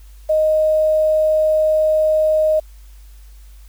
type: tone with quantisation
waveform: sine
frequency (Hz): 622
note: D#5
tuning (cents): -1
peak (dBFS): -12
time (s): 0.29-2.6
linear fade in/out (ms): 10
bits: 7
effects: added 50 Hz sine -38 dBFS peak until 3.68 s + white hiss -54 dBFS RMS until 3.68 s